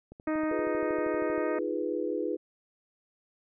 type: click train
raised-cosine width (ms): 2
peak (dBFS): -33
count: 17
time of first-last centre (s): 0.12-1.38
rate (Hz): 12.7
type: harmonic tone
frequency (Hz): 311.1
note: D#4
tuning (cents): 0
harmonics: 1 / 2 / 3 / 4 / 5 / 6 / 7 / 8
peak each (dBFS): -28 / -33 / -42 / -39 / -44 / -43 / -48 / -53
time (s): 0.27-1.59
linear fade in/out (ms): 5
type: chord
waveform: sine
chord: F half-diminished seventh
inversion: third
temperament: equal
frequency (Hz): 311.1 / 349.2 / 415.3 / 493.9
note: Eb4 / F4 / Ab4 / Cb5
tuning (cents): 0 / 0 / 0 / 0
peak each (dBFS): -34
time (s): 0.5-2.37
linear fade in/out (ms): 20
effects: none